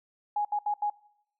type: tone bursts at uneven times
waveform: sine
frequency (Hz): 830.6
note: G#5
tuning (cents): 0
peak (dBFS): -25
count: 4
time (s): 0.36-0.45 / 0.52-0.59 / 0.66-0.74 / 0.82-0.9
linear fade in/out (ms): 5
effects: noise-tail reverb RT60 0.8 s tail -23 dB re dry